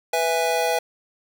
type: chord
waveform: square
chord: E major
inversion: second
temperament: just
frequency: 494.4 / 659.3 / 824.1 Hz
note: B4 / E5 / G#5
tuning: +2 / 0 / -14 cents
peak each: -25 dBFS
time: 0.13-0.79 s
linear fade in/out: 5 ms
effects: none